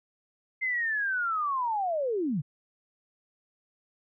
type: linear sweep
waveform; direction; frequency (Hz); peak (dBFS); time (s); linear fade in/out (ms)
sine; down; 2093 to 126; -26; 0.61-2.42; 20
effects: none